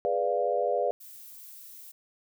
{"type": "chord", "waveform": "sine", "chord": "G# diminished seventh", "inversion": "none", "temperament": "equal", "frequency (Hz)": [415.3, 493.9, 587.3, 698.5], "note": ["G#4", "B4", "D5", "F5"], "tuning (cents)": [0, 0, 0, 0], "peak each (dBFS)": [-32, -29, -29, -30], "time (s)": [0.05, 0.91], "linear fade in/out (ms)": 0}
{"type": "noise", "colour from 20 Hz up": "violet", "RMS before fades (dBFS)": -47, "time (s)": [1, 1.92], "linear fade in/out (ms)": 10}
{"effects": []}